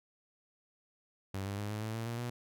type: tone with pitch steps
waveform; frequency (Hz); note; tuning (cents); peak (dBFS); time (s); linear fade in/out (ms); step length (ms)
sawtooth; 96.9 / 100.03 / 103.26 / 106.59 / 110.03 / 113.58 / 117.25 / 121.03; G2 / G2 / G#2 / G#2 / A2 / A#2 / A#2 / B2; -20 / +36 / -9 / +45 / 0 / -45 / +11 / -35; -32; 1.34-2.3; 5; 120
effects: none